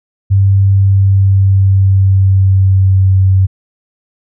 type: tone with pitch glide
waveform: sine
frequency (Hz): 97.9 to 95.11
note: G2 to F#2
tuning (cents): -2 to +48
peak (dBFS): -5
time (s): 0.3-3.47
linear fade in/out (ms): 20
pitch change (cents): -50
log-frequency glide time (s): 0.7-3.2
effects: none